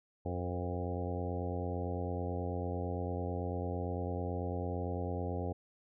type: harmonic tone with a mistuned harmonic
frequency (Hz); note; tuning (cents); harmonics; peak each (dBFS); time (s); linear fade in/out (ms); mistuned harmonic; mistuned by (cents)
89; F2; +33; 1 / 2 / 3 / 4 / 5 / 6 / 7 / 8 / 9; -37 / -43 / -43 / -45 / -43 / -44 / -48 / -47 / -47; 0.25-5.53; 10; 6; -37
effects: none